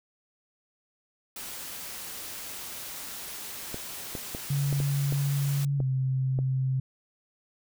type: noise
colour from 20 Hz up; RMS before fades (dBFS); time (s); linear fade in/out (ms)
white; -39; 1.36-5.65; 2
type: clicks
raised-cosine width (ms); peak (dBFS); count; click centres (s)
2; -21; 8; 3.744 / 4.152 / 4.349 / 4.727 / 4.802 / 5.124 / 5.803 / 6.389
type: tone with pitch glide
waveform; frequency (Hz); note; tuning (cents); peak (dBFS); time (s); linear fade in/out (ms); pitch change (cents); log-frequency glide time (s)
sine; 140.8 to 131.37; C#3 to C3; +27 to +7; -24; 4.5-6.8; 5; -120; 5.77-5.83
effects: none